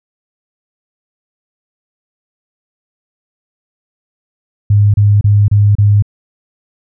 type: tone bursts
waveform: sine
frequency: 102.9 Hz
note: G#2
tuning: 16 cents flat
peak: -5 dBFS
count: 5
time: 4.7-6.024 s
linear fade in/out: 5 ms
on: 240 ms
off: 31 ms
effects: none